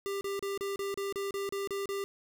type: tone bursts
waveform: square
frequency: 396.6 Hz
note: G4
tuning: 20 cents sharp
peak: -33 dBFS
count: 11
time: 0.06-2.04 s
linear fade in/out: 0 ms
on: 150 ms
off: 33 ms
effects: none